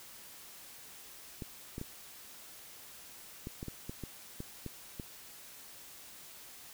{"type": "clicks", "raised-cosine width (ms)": 3, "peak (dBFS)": -27, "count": 11, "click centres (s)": [1.422, 1.781, 1.814, 3.471, 3.629, 3.683, 3.895, 4.037, 4.404, 4.663, 4.998], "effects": ["white hiss -52 dBFS RMS until 6.73 s"]}